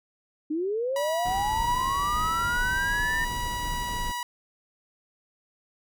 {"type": "linear sweep", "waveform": "sine", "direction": "up", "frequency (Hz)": [293.7, 1833], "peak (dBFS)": -25, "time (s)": [0.5, 3.25], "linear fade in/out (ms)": 10}
{"type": "tone", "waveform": "sawtooth", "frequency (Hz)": 971, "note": "B5", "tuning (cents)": -30, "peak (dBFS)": -26, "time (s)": [0.96, 4.23], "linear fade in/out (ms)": 2}
{"type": "noise", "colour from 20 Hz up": "brown", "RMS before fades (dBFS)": -34, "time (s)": [1.25, 4.12], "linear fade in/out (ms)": 5}
{"effects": []}